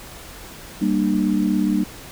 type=chord; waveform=sine; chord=G minor; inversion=none; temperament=equal with one note detuned; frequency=196 / 233.1 / 300.5 Hz; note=G3 / Bb3 / D4; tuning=0 / 0 / +40 cents; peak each=-20 / -22 / -21 dBFS; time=0.81-1.84 s; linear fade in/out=10 ms; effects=pink hiss -39 dBFS RMS until 2.11 s